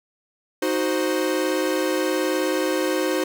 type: chord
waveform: 45% pulse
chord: C diminished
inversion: first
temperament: equal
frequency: 311.1 / 370 / 523.3 Hz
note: Eb4 / Gb4 / C5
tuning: 0 / 0 / 0 cents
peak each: -25 dBFS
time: 0.62-3.24 s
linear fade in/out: 5 ms
effects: none